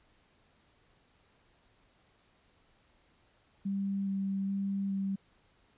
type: tone with vibrato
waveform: sine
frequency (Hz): 196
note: G3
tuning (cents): 0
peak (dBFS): -30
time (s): 3.65-5.16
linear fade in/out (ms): 10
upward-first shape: square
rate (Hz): 1.2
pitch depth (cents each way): 9
effects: pink hiss -68 dBFS RMS until 5.77 s + resampled to 8000 Hz